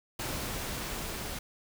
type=noise with level ramp; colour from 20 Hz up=pink; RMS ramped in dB=-35 to -38 dBFS; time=0.19-1.39 s; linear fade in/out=5 ms; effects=none